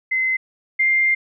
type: tone pair in turn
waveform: sine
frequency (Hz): 2055 / 2103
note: C7 / C7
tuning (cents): -32 / +8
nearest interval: unison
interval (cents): 40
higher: second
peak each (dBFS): -17 / -14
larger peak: second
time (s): 0.11-0.37 / 0.79-1.15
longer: second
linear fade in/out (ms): 10
effects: none